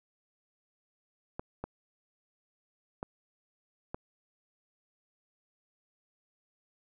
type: clicks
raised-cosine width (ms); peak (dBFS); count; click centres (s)
1; -22; 4; 1.395 / 1.64 / 3.029 / 3.945
effects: none